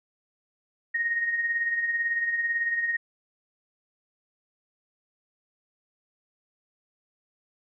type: tone with tremolo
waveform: sine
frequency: 1864.7 Hz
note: A#6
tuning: in tune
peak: -22 dBFS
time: 0.94-2.97 s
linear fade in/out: 10 ms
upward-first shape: sine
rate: 18 Hz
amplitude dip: 50%
effects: none